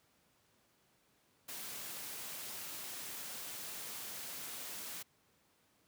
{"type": "noise", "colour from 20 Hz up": "white", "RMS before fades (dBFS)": -45, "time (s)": [1.48, 5.03], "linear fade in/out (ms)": 10, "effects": ["pink hiss -72 dBFS RMS until 5.87 s", "high-pass 100 Hz 12 dB/octave"]}